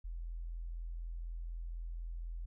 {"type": "tone", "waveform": "sine", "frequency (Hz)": 42.03, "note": "E1", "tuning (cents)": 34, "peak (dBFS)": -39, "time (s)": [0.04, 2.46], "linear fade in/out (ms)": 10, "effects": []}